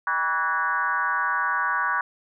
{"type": "tone with frequency modulation", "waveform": "sine", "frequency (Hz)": 1309, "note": "E6", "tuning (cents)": -13, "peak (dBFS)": -21, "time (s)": [0.07, 2.01], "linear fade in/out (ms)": 2, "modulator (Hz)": 171, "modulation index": 2.2, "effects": []}